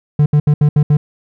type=tone bursts at uneven times; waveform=triangle; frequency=148 Hz; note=D3; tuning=14 cents sharp; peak=-5 dBFS; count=6; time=0.19-0.26 / 0.33-0.4 / 0.47-0.54 / 0.61-0.69 / 0.76-0.83 / 0.9-0.97 s; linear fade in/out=5 ms; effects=none